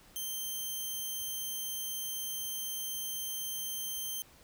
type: tone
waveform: 5% pulse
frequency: 3136 Hz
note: G7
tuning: in tune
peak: -27 dBFS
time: 0.16-4.22 s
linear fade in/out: 0 ms
effects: pink hiss -59 dBFS RMS until 4.43 s